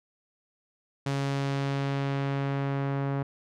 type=tone with low-pass filter sweep; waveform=sawtooth; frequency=138.59 Hz; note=C#3; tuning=in tune; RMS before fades=-29 dBFS; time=1.06-3.23 s; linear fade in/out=5 ms; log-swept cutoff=7100 to 1400 Hz; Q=0.77; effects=none